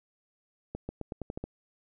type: accelerating click train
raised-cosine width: 2 ms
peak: -22 dBFS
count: 8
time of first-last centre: 0.75-1.44 s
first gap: 140 ms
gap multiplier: 0.88
effects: none